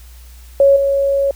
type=tone with level steps; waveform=sine; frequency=554.4 Hz; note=C#5; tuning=in tune; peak=-6 / -12 dBFS; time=0.6-1.31 s; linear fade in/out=2 ms; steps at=0.76 s; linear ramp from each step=5 ms; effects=added 60 Hz sine -36 dBFS peak until 1.35 s + white hiss -47 dBFS RMS until 1.35 s